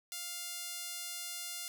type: tone with high-pass filter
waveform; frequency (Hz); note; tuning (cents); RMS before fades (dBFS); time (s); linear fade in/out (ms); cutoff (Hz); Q
sawtooth; 700; F5; +4; -42; 0.12-1.68; 0; 4000; 0.54
effects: none